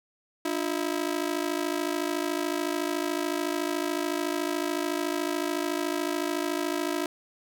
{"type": "ring-modulated tone", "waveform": "sawtooth", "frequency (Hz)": 325, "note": "E4", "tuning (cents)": -24, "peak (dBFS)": -20, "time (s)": [0.45, 7.06], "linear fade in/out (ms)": 2, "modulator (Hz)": 26.9, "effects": []}